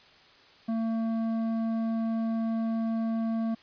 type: tone with tanh clipping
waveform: triangle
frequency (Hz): 225.6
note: A3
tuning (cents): +44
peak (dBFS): -28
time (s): 0.68-3.55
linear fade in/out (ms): 10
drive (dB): 14
effects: white hiss -56 dBFS RMS until 3.62 s + resampled to 11025 Hz